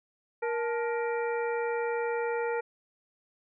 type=harmonic tone with a mistuned harmonic; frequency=470 Hz; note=A#4; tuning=14 cents sharp; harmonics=1 / 2 / 3 / 4 / 5; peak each=-29 / -35 / -39 / -41 / -43 dBFS; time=0.42-2.61 s; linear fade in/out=10 ms; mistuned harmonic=2; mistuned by=-120 cents; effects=none